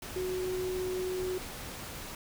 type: tone in noise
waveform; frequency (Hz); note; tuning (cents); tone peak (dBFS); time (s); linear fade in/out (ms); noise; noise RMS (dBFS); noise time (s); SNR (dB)
sine; 368.9; F#4; -5; -31; 0.16-1.38; 2; pink; -42; 0.02-2.15; +8
effects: none